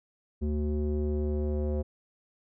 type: tone with low-pass filter sweep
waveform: square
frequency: 74.6 Hz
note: D2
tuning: 28 cents sharp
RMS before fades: -29 dBFS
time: 0.41-1.83 s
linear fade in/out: 20 ms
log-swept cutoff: 310 to 500 Hz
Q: 3.1
effects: none